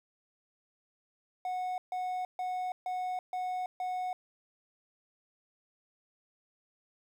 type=tone bursts; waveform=triangle; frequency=734 Hz; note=F#5; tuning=14 cents flat; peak=-30 dBFS; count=6; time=1.45-4.13 s; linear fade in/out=2 ms; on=330 ms; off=140 ms; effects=11-bit